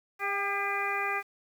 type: harmonic tone with a mistuned harmonic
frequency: 401.6 Hz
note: G4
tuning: 42 cents sharp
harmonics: 1 / 2 / 3 / 4 / 5 / 6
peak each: -38 / -35 / -34 / -36 / -34 / -35 dBFS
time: 0.19-1.23 s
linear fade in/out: 50 ms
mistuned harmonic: 2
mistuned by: -24 cents
effects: 9-bit